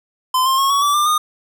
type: tone with pitch steps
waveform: square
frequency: 1028 / 1058.7 / 1090.4 / 1123 / 1156.6 / 1191.1 / 1226.7 Hz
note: C6 / C6 / C#6 / C#6 / D6 / D6 / D#6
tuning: -31 / +20 / -29 / +22 / -27 / +24 / -25 cents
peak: -14 dBFS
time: 0.34-1.18 s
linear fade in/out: 5 ms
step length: 120 ms
effects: none